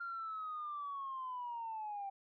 sine linear sweep, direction down, 1396.9 to 779 Hz, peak -39 dBFS, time 0-2.1 s, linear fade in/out 10 ms, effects tanh soft clip ceiling -35 dBFS

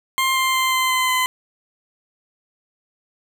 20% pulse tone with pitch steps, 1057 / 1049.7 / 1042.4 / 1035.2 / 1028.1 / 1021 Hz, C6 / C6 / C6 / C6 / C6 / C6, +17 / +5 / -7 / -19 / -31 / -43 cents, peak -12 dBFS, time 0.18-1.26 s, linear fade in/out 0 ms, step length 180 ms, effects none

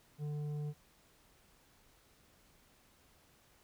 sine tone with tanh clipping, 148.4 Hz, D3, 18 cents sharp, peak -38 dBFS, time 0.18-0.74 s, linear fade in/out 50 ms, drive 8 dB, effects pink hiss -67 dBFS RMS until 3.63 s

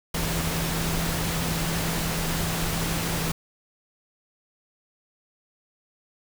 sine tone in noise, 164.81 Hz, E3, in tune, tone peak -29 dBFS, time 0.14-3.32 s, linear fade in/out 5 ms, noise pink, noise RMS -28 dBFS, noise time 0.14-3.32 s, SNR -4 dB, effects none

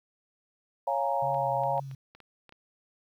sine chord, Bb minor seventh, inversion first, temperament equal, 554.4 / 698.5 / 830.6 / 932.3 Hz, Db5 / F5 / Ab5 / Bb5, 0 / 0 / 0 / 0 cents, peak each -31 dBFS, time 0.87-1.8 s, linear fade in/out 5 ms
sine tone with vibrato, 135.8 Hz, C#3, 35 cents flat, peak -37 dBFS, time 1.22-1.95 s, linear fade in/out 5 ms, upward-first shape sine, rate 2.3 Hz, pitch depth 49 cents each way
clicks, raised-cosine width 0.3 ms, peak -35 dBFS, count 8, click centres 1.345 / 1.636 / 1.779 / 1.913 / 2.15 / 2.203 / 2.493 / 2.524 s
effects 10-bit

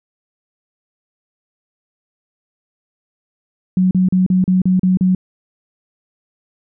sine tone bursts, 184.8 Hz, F#3, 2 cents flat, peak -10 dBFS, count 8, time 3.77-5.149 s, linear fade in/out 2 ms, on 140 ms, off 37 ms, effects none

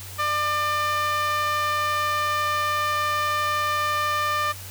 5% pulse tone with band-pass filter, 598 Hz, D5, 31 cents sharp, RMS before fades -24 dBFS, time 0.18-4.53 s, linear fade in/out 20 ms, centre 1200 Hz, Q 2.2, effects added 94 Hz sine -39 dBFS peak until 4.7 s + white hiss -40 dBFS RMS until 4.7 s

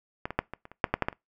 clicks, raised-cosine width 0.5 ms, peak -16 / -19 / -8 / -21 / -29 / -30 / -6 / -8 / -9 / -11 / -29 dBFS, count 11, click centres 0.255 / 0.306 / 0.39 / 0.536 / 0.654 / 0.716 / 0.842 / 0.94 / 1.023 / 1.085 / 1.128 s, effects noise-tail reverb RT60 0.2 s tail -23 dB re dry

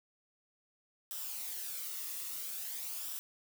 blue noise with flanger, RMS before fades -41 dBFS, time 1.11-3.19 s, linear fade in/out 0 ms, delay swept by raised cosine 0.45 to 1.31 ms, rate 0.49 Hz, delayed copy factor -0.5, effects none

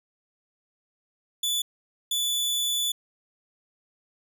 sawtooth tone bursts at uneven times, 3470 Hz, A7, 25 cents flat, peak -21 dBFS, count 2, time 1.43-1.62 / 2.11-2.92 s, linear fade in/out 5 ms, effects none

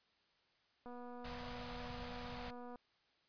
click train, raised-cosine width 1 ms, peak -39 dBFS, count 464, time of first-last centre 0.86-2.758 s, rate 244 Hz
pink band-stop noise, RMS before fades -49 dBFS, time 1.24-2.51 s, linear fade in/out 10 ms, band 200 to 490 Hz, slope 96 dB/octave
effects white hiss -75 dBFS RMS until 3.28 s + resampled to 11025 Hz

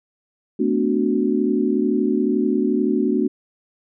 sine chord, B minor seventh, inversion third, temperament equal with one note detuned, 220 / 251.5 / 293.7 / 370 Hz, A3 / B3 / D4 / F#4, 0 / +32 / 0 / 0 cents, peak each -22 dBFS, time 0.59-3.28 s, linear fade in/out 10 ms, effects none

